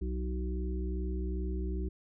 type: harmonic tone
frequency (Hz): 62.5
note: B1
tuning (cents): +21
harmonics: 1 / 3 / 5 / 6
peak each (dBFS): -32 / -41 / -43 / -42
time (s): 0.01-1.89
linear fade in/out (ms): 10
effects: none